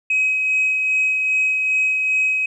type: tone with tremolo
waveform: sine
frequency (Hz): 2538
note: D#7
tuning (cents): +34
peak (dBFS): -13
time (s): 0.1-2.46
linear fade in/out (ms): 5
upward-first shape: sine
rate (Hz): 2.5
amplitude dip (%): 35
effects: tanh soft clip ceiling -12 dBFS